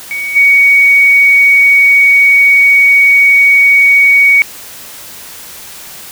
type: tone with level steps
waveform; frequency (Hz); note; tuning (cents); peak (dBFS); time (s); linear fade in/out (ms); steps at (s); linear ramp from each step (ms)
sine; 2242; C#7; +19; -15 / -3; 0.11-4.42; 0; 0.35; 20
effects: white hiss -30 dBFS RMS until 6.11 s